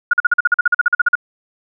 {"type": "tone bursts", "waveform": "sine", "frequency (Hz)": 1437, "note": "F6", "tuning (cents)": 49, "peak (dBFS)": -8, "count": 16, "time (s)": [0.11, 1.154], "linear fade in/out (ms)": 5, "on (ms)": 24, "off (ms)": 44, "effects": []}